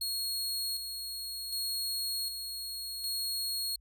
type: tone with tremolo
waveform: sawtooth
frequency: 4306 Hz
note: C8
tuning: 49 cents sharp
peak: -29 dBFS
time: 0.01-3.76 s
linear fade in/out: 5 ms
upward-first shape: square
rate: 0.66 Hz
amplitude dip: 45%
effects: added 50 Hz sine -59 dBFS peak until 3.8 s